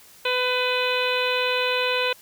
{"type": "harmonic tone", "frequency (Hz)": 501, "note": "B4", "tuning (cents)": 25, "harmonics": [1, 2, 3, 4, 5, 6, 7, 8], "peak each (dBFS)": [-25, -29, -30, -35, -26, -31, -32, -33], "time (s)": [0.25, 2.13], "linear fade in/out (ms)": 5, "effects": ["white hiss -50 dBFS RMS until 2.21 s"]}